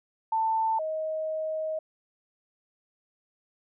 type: tone pair in turn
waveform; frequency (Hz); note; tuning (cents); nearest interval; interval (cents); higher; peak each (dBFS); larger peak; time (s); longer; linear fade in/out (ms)
sine; 890 / 629.3; A5 / D#5; +20 / +19; tritone; 601; first; -23 / -28; first; 0.32-0.79 / 0.79-1.79; second; 5
effects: none